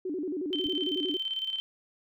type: tone with vibrato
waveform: sine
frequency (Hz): 331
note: E4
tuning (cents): +7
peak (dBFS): -30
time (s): 0.05-1.17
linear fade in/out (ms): 5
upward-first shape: square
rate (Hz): 11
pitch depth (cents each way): 200
type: tone with tremolo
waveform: sine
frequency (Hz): 3098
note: G7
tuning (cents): -21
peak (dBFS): -28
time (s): 0.53-1.6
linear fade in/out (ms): 0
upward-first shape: square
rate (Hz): 18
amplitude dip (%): 55
type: click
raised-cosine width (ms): 5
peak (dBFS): -35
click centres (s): 0.661
effects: none